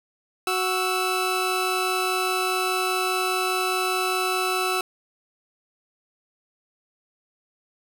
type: tone pair together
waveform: 20% pulse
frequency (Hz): 370.3 / 1318.5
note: F#4 / E6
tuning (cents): +1 / 0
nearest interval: octave + minor seventh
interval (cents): 2199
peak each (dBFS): -20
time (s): 0.47-4.81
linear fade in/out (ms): 2
effects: none